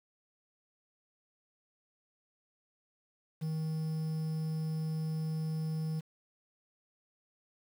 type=tone with quantisation; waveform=triangle; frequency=158.1 Hz; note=D#3; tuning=28 cents sharp; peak=-30 dBFS; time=3.41-6.01 s; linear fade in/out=20 ms; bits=9; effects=none